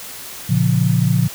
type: chord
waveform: sine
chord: Bb minor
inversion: none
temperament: equal with one note detuned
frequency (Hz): 116.54 / 140.69 / 174.61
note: Bb2 / Db3 / F3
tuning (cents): 0 / +26 / 0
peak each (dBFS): -17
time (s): 0.49-1.28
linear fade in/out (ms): 10
effects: white hiss -33 dBFS RMS until 1.34 s